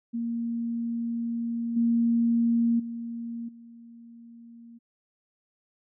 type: tone with level steps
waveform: sine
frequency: 233.1 Hz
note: A#3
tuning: in tune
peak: -27 / -20 / -32 / -45 dBFS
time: 0.13-4.79 s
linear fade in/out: 20 ms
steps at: 1.76 / 2.79 / 3.48 s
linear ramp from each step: 10 ms
effects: none